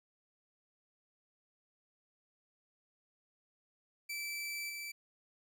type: tone with level steps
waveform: sawtooth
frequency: 2323 Hz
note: D7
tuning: 20 cents flat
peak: -35 / -38 dBFS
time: 4.09-4.92 s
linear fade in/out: 10 ms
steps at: 4.69 s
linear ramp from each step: 10 ms
effects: none